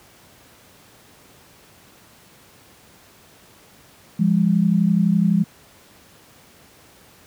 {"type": "tone pair together", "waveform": "sine", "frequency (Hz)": [172.2, 204.1], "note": ["F3", "G#3"], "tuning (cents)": [-24, -30], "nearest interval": "minor third", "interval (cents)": 294, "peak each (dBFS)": -17, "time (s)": [4.19, 5.44], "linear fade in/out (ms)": 10, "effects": ["pink hiss -50 dBFS RMS until 7.26 s", "high-pass 80 Hz 12 dB/octave"]}